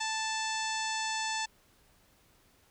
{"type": "harmonic tone", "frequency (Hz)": 880, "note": "A5", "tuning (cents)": 0, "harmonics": [1, 2, 3, 4, 5, 6, 7, 8, 9], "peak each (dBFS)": [-35, -38, -40, -41, -42, -43, -43, -44, -45], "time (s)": [0, 1.46], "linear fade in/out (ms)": 10, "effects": ["pink hiss -65 dBFS RMS until 2.7 s"]}